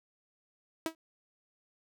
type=tone with exponential decay; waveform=sawtooth; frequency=323.5 Hz; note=E4; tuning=32 cents flat; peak=-23 dBFS; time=0.86-0.95 s; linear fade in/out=1 ms; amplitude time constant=19 ms; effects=none